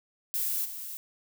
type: noise with level steps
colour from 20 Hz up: violet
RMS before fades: -30 / -39 dBFS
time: 0.34-0.97 s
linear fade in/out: 0 ms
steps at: 0.64 s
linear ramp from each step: 20 ms
effects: none